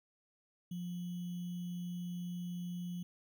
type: tone with sample-and-hold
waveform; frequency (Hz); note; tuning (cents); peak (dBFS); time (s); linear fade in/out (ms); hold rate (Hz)
sine; 176.2; F3; +16; -38; 0.71-3.03; 5; 3150
effects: none